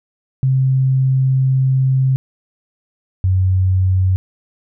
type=tone pair in turn; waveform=sine; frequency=132 / 93.34 Hz; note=C3 / F#2; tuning=+16 / +16 cents; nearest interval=tritone; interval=600 cents; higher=first; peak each=-11 dBFS; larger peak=neither; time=0.43-2.16 / 3.24-4.16 s; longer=first; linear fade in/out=0 ms; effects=none